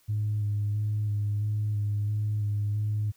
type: tone with vibrato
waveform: sine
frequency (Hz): 104.6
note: G#2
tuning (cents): +13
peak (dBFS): -24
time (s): 0.08-3.12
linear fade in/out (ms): 20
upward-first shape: square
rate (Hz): 1.5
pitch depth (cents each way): 18
effects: tanh soft clip ceiling -21 dBFS + white hiss -64 dBFS RMS until 3.16 s